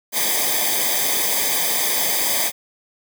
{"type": "noise with comb filter", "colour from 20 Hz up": "white", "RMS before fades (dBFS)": -20, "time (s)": [0.12, 2.52], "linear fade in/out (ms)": 50, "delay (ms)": 0.72, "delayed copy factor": -0.95, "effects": []}